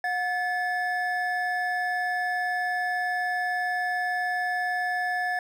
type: tone pair together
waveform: triangle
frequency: 724 / 1730.9 Hz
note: F#5 / A6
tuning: -38 / -29 cents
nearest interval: octave + minor third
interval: 1509 cents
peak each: -26 dBFS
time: 0.04-5.39 s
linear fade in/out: 2 ms
effects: none